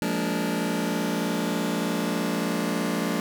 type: chord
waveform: sawtooth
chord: Bb dominant seventh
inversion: second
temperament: just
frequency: 174.81 / 209.8 / 233.1 / 291.4 Hz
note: F3 / Ab3 / Bb3 / D4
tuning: +2 / +18 / 0 / -13 cents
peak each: -26 dBFS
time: 0.02-3.2 s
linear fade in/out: 0 ms
effects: none